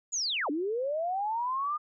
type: linear two-way sweep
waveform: sine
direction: down then up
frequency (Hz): 7040 to 277.2 to 1228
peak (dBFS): -28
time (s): 0.12-1.78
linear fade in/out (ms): 20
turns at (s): 0.5
effects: none